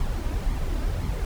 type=noise with flanger; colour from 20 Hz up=brown; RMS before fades=-26 dBFS; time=0-1.25 s; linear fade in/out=2 ms; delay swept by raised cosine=0.92 to 3.32 ms; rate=1.9 Hz; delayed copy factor=+0.5; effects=none